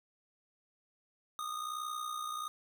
square tone with amplitude modulation, 1233 Hz, D#6, 16 cents flat, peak -35 dBFS, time 1.39-2.48 s, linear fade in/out 0 ms, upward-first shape sine, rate 61.3 Hz, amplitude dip 60%, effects none

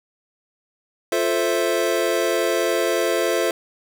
square chord, F major seventh, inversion none, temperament equal, 349.2 / 440 / 523.3 / 659.3 Hz, F4 / A4 / C5 / E5, 0 / 0 / 0 / 0 cents, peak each -25 dBFS, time 1.12-3.51 s, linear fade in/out 2 ms, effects none

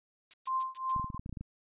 violet noise bursts, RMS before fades -37 dBFS, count 5, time 0.31-0.92 s, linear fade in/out 0 ms, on 26 ms, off 120 ms
sine tone with tremolo, 1046.5 Hz, C6, in tune, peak -27 dBFS, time 0.47-1.18 s, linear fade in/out 5 ms, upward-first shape triangle, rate 2.7 Hz, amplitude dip 100%
clicks, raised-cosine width 5 ms, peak -28 dBFS, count 11, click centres 0.963 / 0.997 / 1.044 / 1.102 / 1.146 / 1.195 / 1.261 / 1.294 / 1.327 / 1.372 / 1.41 s
effects resampled to 8000 Hz

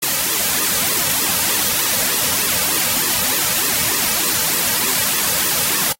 white noise with flanger, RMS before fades -18 dBFS, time 0.02-5.93 s, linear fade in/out 10 ms, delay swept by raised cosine 1.3 to 2.9 ms, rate 3.3 Hz, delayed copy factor -0.95, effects noise-tail reverb RT60 0.1 s tail -26 dB re dry + AAC 48 kbps

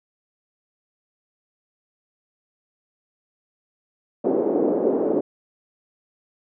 white band-pass noise, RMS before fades -21 dBFS, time 4.24-5.21 s, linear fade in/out 10 ms, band 280 to 470 Hz, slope 24 dB/octave, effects none

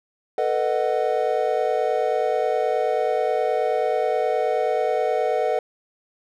triangle chord, B dominant seventh, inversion third, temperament just, 444.5 / 493.9 / 617.4 / 740.8 Hz, A4 / B4 / D#5 / F#5, +18 / 0 / -14 / +2 cents, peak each -23 dBFS, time 0.38-5.59 s, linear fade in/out 2 ms, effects none

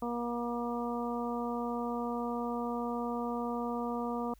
harmonic tone, 238.4 Hz, A#3, 39 cents sharp, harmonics 1 / 2 / 3 / 4 / 5, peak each -35 / -38 / -40 / -41 / -42 dBFS, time 0.02-4.34 s, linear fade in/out 5 ms, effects added 50 Hz sine -57 dBFS peak until 4.39 s + white hiss -69 dBFS RMS until 4.39 s

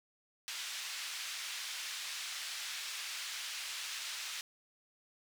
white band-pass noise, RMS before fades -42 dBFS, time 0.48-4.41 s, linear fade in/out 0 ms, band 1700 to 5200 Hz, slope 12 dB/octave, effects none

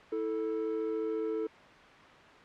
triangle tone pair together, 325.7 / 440 Hz, E4 / A4, -21 / 0 cents, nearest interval perfect fourth, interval 521 cents, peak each -34 / -30 dBFS, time 0.12-1.47 s, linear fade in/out 5 ms, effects white hiss -52 dBFS RMS until 2.44 s + low-pass 2000 Hz 12 dB/octave

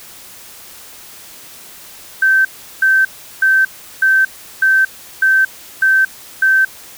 sine tone bursts, 1550 Hz, G6, 20 cents flat, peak -8 dBFS, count 8, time 2.22-6.65 s, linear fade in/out 5 ms, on 230 ms, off 370 ms, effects white hiss -37 dBFS RMS until 6.97 s

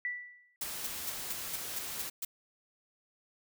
sine tone with exponential decay, 1965 Hz, B6, 9 cents flat, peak -30 dBFS, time 0.05-0.56 s, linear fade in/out 1 ms, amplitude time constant 110 ms
blue noise bursts, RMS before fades -36 dBFS, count 8, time 0.61-2.25 s, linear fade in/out 5 ms, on 30 ms, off 200 ms
white noise, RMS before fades -40 dBFS, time 0.61-2.1 s, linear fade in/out 10 ms
effects none

